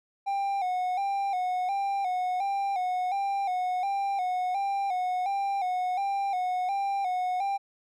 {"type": "tone with vibrato", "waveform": "triangle", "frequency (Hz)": 761, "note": "F#5", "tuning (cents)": 48, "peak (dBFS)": -24, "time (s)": [0.26, 7.58], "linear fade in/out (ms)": 20, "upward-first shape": "square", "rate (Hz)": 1.4, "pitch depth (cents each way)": 71, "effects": []}